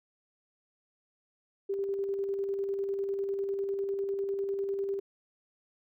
sine tone with tremolo, 394.9 Hz, G4, 13 cents sharp, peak -28 dBFS, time 1.69-5 s, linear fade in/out 10 ms, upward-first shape square, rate 10 Hz, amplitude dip 30%, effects none

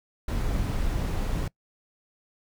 brown noise, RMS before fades -27 dBFS, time 0.28-1.48 s, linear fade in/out 5 ms, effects noise-tail reverb RT60 0.1 s tail -23 dB re dry

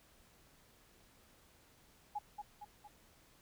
sine tone with echo, 832 Hz, G#5, 3 cents sharp, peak -36 dBFS, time 2.15-2.19 s, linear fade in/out 10 ms, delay 230 ms, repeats 3, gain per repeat -5 dB, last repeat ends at 2.88 s, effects pink hiss -66 dBFS RMS until 3.41 s

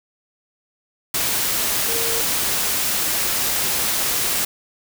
sine tone in noise, 460 Hz, A#4, 23 cents flat, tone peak -28 dBFS, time 1.88-2.21 s, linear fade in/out 5 ms, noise white, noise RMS -21 dBFS, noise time 1.14-4.45 s, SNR -10 dB, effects none

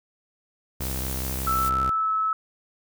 sawtooth tone with vibrato, 65.41 Hz, C2, in tune, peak -25 dBFS, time 0.8-1.9 s, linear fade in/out 5 ms, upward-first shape square, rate 14 Hz, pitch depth 45 cents each way
blue noise, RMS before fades -33 dBFS, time 0.8-1.7 s, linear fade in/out 20 ms
sine tone with pitch glide, 1318.5 to 1299.6 Hz, E6 to E6, 0 to -25 cents, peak -21 dBFS, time 1.47-2.33 s, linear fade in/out 2 ms, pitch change -25 cents, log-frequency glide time 1.83-2.11 s
effects none

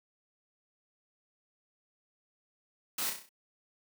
white noise with echo, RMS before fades -34 dBFS, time 2.98-3.1 s, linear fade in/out 5 ms, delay 32 ms, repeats 6, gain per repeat -5 dB, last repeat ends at 3.292 s, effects high-pass 200 Hz 12 dB/octave

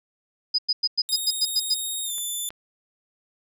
sine tone bursts, 4978 Hz, D#8, in tune, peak -18 dBFS, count 9, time 0.54-1.745 s, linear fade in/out 10 ms, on 45 ms, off 100 ms
5% pulse tone with pitch glide, 3729 to 3520 Hz, A#7 to A7, 0 to 0 cents, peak -20 dBFS, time 1.09-2.49 s, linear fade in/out 0 ms, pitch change -100 cents, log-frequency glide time 2.04-2.13 s
clicks, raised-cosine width 0.3 ms, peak -30 / -22 dBFS, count 2, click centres 2.182 / 2.505 s
effects resampled to 32000 Hz

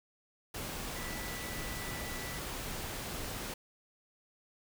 sine tone in noise, 1971 Hz, B6, 4 cents flat, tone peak -46 dBFS, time 0.96-2.39 s, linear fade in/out 5 ms, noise pink, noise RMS -40 dBFS, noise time 0.54-3.54 s, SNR -9 dB, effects none

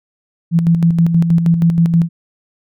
sine tone with tremolo, 167.7 Hz, E3, 30 cents sharp, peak -7 dBFS, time 0.51-2.09 s, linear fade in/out 50 ms, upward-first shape square, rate 6.3 Hz, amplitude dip 50%, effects none

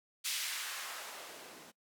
blue noise with band-pass filter sweep, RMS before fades -42 dBFS, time 0.24-1.72 s, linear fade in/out 20 ms, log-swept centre 3400 to 220 Hz, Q 0.95, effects noise-tail reverb RT60 0.1 s tail -21 dB re dry

